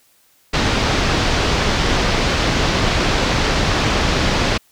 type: low-pass noise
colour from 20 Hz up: pink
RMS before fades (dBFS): -17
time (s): 0.53-4.58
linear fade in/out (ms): 10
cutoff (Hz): 5500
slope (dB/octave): 24
effects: white hiss -56 dBFS RMS until 4.71 s